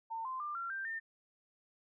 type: tone with pitch steps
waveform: sine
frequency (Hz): 904 / 1038.4 / 1192.8 / 1370.2 / 1574 / 1808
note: A5 / C6 / D6 / F6 / G6 / A6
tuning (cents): +47 / -13 / +27 / -33 / +7 / +47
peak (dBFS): -37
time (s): 0.1-1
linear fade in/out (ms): 20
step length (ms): 150
effects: none